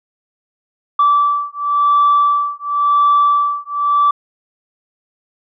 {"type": "beating tone pair", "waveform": "sine", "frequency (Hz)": [1160, 1160.94], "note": ["D6", "D6"], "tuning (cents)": [-22, -20], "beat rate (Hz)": 0.94, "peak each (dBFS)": -13, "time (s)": [0.99, 4.11], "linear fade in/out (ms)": 5, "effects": ["tanh soft clip ceiling -5 dBFS"]}